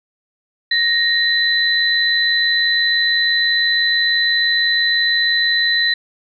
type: tone pair together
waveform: sine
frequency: 1864.7 / 4007 Hz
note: A#6 / B7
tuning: 0 / +24 cents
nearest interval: octave + minor second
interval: 1324 cents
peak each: -16 dBFS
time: 0.71-5.94 s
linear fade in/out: 5 ms
effects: none